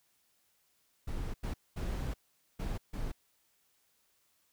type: noise bursts at uneven times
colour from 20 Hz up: brown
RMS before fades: -36 dBFS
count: 5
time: 1.07-1.34 / 1.43-1.54 / 1.76-2.14 / 2.59-2.78 / 2.93-3.12 s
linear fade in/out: 10 ms
effects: white hiss -73 dBFS RMS until 4.52 s